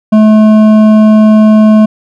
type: tone with hard clipping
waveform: triangle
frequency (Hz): 215.6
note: A3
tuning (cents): -35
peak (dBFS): -3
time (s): 0.12-1.86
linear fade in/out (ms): 10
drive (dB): 13
effects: none